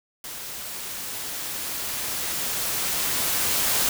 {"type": "noise with level ramp", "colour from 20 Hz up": "white", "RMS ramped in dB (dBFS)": [-36, -22], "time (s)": [0.24, 3.89], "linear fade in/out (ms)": 2, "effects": []}